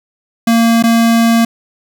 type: tone with dropouts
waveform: square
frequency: 230 Hz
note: A#3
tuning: 23 cents flat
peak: -8 dBFS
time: 0.47-1.45 s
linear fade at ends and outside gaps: 5 ms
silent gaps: 0.826-0.837 s
effects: none